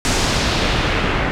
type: noise with low-pass filter sweep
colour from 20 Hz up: pink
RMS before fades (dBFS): -18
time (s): 0.05-1.31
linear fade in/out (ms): 0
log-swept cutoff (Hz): 7600 to 2000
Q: 1.2
effects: none